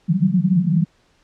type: band-pass noise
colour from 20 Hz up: pink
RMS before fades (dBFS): -17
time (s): 0.08-0.85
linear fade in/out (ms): 10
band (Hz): 160 to 190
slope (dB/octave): 96
effects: pink hiss -59 dBFS RMS until 1.23 s + low-pass 6000 Hz 12 dB/octave